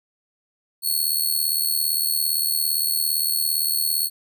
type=tone with amplitude modulation; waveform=5% pulse; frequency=4367 Hz; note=C#8; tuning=27 cents flat; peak=-10 dBFS; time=0.82-4.1 s; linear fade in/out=50 ms; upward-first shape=sine; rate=77.6 Hz; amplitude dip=70%; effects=none